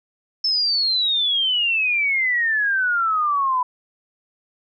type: exponential sweep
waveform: sine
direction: down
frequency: 5310 to 987.8 Hz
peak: -17 dBFS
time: 0.44-3.63 s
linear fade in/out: 5 ms
effects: none